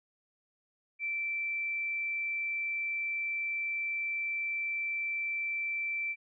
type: tone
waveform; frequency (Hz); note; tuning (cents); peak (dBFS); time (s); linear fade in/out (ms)
sine; 2336; D7; -10; -31; 0.99-6.16; 50
effects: none